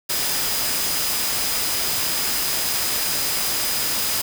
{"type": "tone in noise", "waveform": "sine", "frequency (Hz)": 4978, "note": "D#8", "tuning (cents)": 0, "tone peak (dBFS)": -29, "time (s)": [0.09, 4.22], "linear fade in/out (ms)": 10, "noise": "white", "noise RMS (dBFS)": -23, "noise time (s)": [0.09, 4.22], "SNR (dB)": -9, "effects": []}